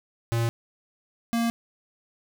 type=tone pair in turn; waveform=square; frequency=116.1 / 232.2 Hz; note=A#2 / A#3; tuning=-7 / -7 cents; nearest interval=octave; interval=1200 cents; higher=second; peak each=-23 dBFS; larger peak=neither; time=0.32-0.49 / 1.33-1.5 s; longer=neither; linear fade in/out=0 ms; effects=none